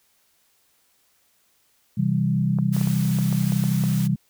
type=chord; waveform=sine; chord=C major; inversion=none; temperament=equal with one note detuned; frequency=130.81 / 164.05 / 196 Hz; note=C3 / E3 / G3; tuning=0 / -8 / 0 cents; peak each=-23 dBFS; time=1.97-4.16 s; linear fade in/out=10 ms
type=clicks; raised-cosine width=1 ms; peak=-21 dBFS; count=9; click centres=2.587 / 2.766 / 2.813 / 2.873 / 3.187 / 3.327 / 3.522 / 3.639 / 3.838 s
type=noise; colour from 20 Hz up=white; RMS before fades=-37 dBFS; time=2.72-4.08 s; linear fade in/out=20 ms
effects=white hiss -64 dBFS RMS until 4.29 s